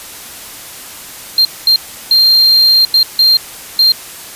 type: tone bursts at uneven times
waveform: triangle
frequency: 4186 Hz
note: C8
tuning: in tune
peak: -4 dBFS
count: 6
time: 1.38-1.45 / 1.67-1.76 / 2.11-2.85 / 2.94-3.03 / 3.19-3.37 / 3.79-3.92 s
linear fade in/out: 2 ms
effects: white hiss -30 dBFS RMS until 4.35 s + resampled to 32000 Hz